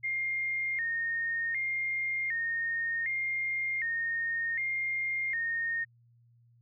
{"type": "tone with vibrato", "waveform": "sine", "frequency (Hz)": 1975.5, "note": "B6", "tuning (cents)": 0, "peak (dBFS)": -29, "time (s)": [0.03, 5.85], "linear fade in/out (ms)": 20, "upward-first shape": "square", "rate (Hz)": 0.66, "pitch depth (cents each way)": 120, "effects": ["added 118 Hz sine -60 dBFS peak until 6.61 s"]}